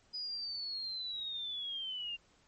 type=linear sweep; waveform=sine; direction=down; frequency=4978 to 2769 Hz; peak=-37 dBFS; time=0.13-2.17 s; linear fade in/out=20 ms; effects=pink hiss -68 dBFS RMS until 2.47 s + MP3 32 kbps